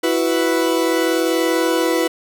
40% pulse chord, E suspended second, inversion none, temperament equal, 329.6 / 370 / 493.9 Hz, E4 / F#4 / B4, 0 / 0 / 0 cents, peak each -18 / -21 / -19 dBFS, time 0.03-2.08 s, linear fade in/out 10 ms, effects none

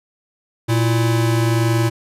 square tone pair together, 116.97 / 329.6 Hz, A#2 / E4, +6 / 0 cents, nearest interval octave + tritone, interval 1794 cents, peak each -16 / -22 dBFS, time 0.68-1.9 s, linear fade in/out 20 ms, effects resampled to 32000 Hz

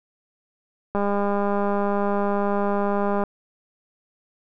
click train, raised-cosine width 1 ms, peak -11 dBFS, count 463, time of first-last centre 0.95-3.237 s, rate 202 Hz, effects none

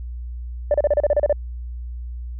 sine tone bursts, 587.3 Hz, D5, in tune, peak -12 dBFS, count 10, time 0.71-1.327 s, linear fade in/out 2 ms, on 32 ms, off 33 ms, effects tanh soft clip ceiling -9 dBFS + added 60 Hz sine -28 dBFS peak until 2.39 s

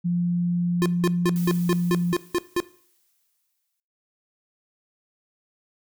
sine tone, 174.61 Hz, F3, in tune, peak -20 dBFS, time 0.04-2.14 s, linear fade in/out 20 ms
square tone bursts, 351.9 Hz, F4, 13 cents sharp, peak -20 dBFS, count 9, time 0.82-2.602 s, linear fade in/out 0 ms, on 38 ms, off 180 ms
blue noise with exponential decay, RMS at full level -39 dBFS, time 1.36-3.8 s, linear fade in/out 0 ms, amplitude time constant 530 ms
effects noise-tail reverb RT60 0.5 s tail -18 dB re dry

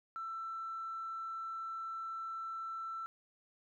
triangle tone with tanh clipping, 1334 Hz, E6, 20 cents sharp, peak -39 dBFS, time 0.16-3.06 s, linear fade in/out 0 ms, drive 4 dB, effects none

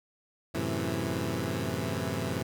15% pulse chord, F# half-diminished seventh, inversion none, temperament equal, 92.5 / 110 / 130.81 / 164.81 Hz, F#2 / A2 / C3 / E3, 0 / 0 / 0 / 0 cents, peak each -29 dBFS, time 0.54-2.43 s, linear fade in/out 10 ms, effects none

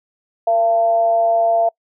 sine tone with amplitude modulation, 680 Hz, F5, 46 cents flat, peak -10 dBFS, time 0.47-1.69 s, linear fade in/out 5 ms, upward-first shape sine, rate 217 Hz, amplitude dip 50%, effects noise-tail reverb RT60 0.1 s tail -26 dB re dry

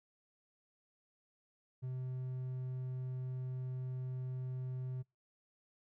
triangle tone, 128.3 Hz, C3, 34 cents flat, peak -36 dBFS, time 1.82-5.03 s, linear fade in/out 20 ms, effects noise-tail reverb RT60 0.2 s tail -25 dB re dry

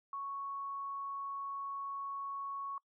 sine tone, 1108.7 Hz, C#6, in tune, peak -38 dBFS, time 0.13-2.78 s, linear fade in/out 2 ms, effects noise-tail reverb RT60 0.1 s tail -26 dB re dry

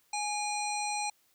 harmonic tone with a mistuned harmonic, 830.6 Hz, G#5, in tune, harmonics 1 / 3 / 5 / 7 / 9 / 10, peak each -33 / -38 / -40 / -41 / -43 / -43 dBFS, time 0.13-1.1 s, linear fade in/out 5 ms, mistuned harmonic 3, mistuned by -40 cents, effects white hiss -69 dBFS RMS until 1.34 s

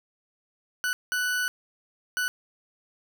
40% pulse tone bursts at uneven times, 1486 Hz, F#6, 7 cents sharp, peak -24 dBFS, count 3, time 0.84-0.93 / 1.12-1.48 / 2.17-2.28 s, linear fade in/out 0 ms, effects none

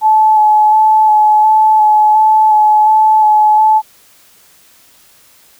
sine tone with vibrato, 860 Hz, A5, 40 cents flat, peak -5 dBFS, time 0.01-3.82 s, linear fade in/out 50 ms, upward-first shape square, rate 1.4 Hz, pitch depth 14 cents each way, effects white hiss -46 dBFS RMS until 5.59 s

